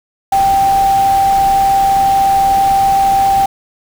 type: tone in noise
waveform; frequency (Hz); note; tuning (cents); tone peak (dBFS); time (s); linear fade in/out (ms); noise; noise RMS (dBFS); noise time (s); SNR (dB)
sine; 784; G5; 0; -8; 0.32-3.46; 5; pink; -25; 0.32-3.46; +14
effects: none